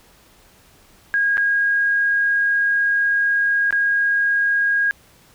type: tone with dropouts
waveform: sine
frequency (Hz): 1634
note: G#6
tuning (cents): -29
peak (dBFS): -15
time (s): 1.14-4.91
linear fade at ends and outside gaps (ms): 0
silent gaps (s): 1.371-1.379 / 3.707-3.726
effects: pink hiss -52 dBFS RMS until 5.34 s